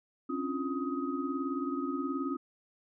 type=tone cluster; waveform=sine; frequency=269.7 / 288.4 / 348.4 / 1257 Hz; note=C#4 / D4 / F4 / D#6; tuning=-47 / -31 / -4 / +17 cents; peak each=-34 / -37 / -38 / -39 dBFS; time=0.29-2.37 s; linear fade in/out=10 ms; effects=none